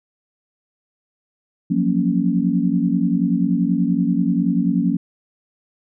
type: chord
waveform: sine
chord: Gb major seventh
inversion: third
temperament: equal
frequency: 174.61 / 185 / 233.1 / 277.2 Hz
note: F3 / Gb3 / Bb3 / Db4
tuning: 0 / 0 / 0 / 0 cents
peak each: -21 dBFS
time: 1.7-4.97 s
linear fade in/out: 10 ms
effects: none